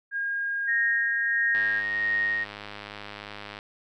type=tone; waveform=sine; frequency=1623 Hz; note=G#6; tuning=40 cents flat; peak=-26 dBFS; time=0.11-1.83 s; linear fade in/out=50 ms
type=tone with tremolo; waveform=sine; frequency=1864.7 Hz; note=A#6; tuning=in tune; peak=-22 dBFS; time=0.67-2.45 s; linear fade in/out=20 ms; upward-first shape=sine; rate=1.5 Hz; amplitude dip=40%
type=click train; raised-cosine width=0.3 ms; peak=-22 dBFS; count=211; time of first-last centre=1.55-3.589 s; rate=103 Hz
effects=none